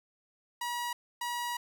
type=tone bursts at uneven times; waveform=sawtooth; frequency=962 Hz; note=B5; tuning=46 cents flat; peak=-29 dBFS; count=2; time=0.61-0.93 / 1.21-1.57 s; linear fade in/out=5 ms; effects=10-bit